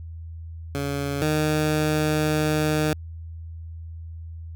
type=tone pair in turn; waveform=15% pulse; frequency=141.1 / 153.47 Hz; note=C#3 / D#3; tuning=+31 / -23 cents; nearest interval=minor second; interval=146 cents; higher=second; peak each=-19 / -14 dBFS; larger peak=second; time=0.75-1.22 / 1.22-2.93 s; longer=second; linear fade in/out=0 ms; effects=added 82 Hz sine -34 dBFS peak until 4.55 s